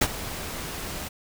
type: noise with ADSR envelope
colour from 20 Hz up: pink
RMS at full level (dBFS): -19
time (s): 0.01-1.09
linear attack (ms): 9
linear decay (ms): 50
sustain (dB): -15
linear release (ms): 16
effects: none